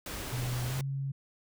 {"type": "noise", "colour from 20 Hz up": "pink", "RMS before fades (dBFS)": -39, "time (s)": [0.06, 0.81], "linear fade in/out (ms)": 2}
{"type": "tone with pitch glide", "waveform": "sine", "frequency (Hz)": [123.47, 137], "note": ["B2", "C#3"], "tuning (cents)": [0, -20], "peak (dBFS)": -31, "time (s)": [0.32, 1.12], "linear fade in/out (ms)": 10, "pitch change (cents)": 180, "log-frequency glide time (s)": [0.66, 0.8]}
{"effects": []}